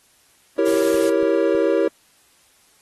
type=chord; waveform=triangle; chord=E diminished seventh; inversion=none; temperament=equal; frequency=329.6 / 392 / 466.2 / 554.4 Hz; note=E4 / G4 / Bb4 / Db5; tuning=0 / 0 / 0 / 0 cents; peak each=-19 dBFS; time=0.58-1.88 s; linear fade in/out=5 ms
type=noise; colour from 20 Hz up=white; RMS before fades=-32 dBFS; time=0.66-1.1 s; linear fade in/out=5 ms
type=clicks; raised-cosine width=3 ms; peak=-29 dBFS; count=3; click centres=0.943 / 1.229 / 1.55 s
effects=white hiss -57 dBFS RMS until 2.81 s + AAC 32 kbps